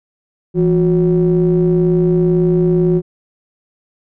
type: ring-modulated tone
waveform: triangle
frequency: 98 Hz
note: G2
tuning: in tune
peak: -5 dBFS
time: 0.54-3.02 s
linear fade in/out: 50 ms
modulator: 265 Hz
effects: none